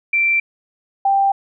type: tone pair in turn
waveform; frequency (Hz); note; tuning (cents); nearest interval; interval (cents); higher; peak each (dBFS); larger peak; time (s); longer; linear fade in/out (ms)
sine; 2349 / 787.7; D7 / G5; 0 / +8; octave + perfect fifth; 1892; first; -13 / -12; second; 0.13-0.4 / 1.05-1.32; neither; 5
effects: none